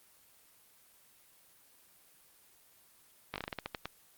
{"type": "slowing click train", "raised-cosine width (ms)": 0.3, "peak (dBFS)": -20, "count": 11, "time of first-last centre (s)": [3.34, 3.856], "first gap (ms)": 18, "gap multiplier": 1.22, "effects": ["white hiss -63 dBFS RMS until 4.17 s", "Opus 24 kbps"]}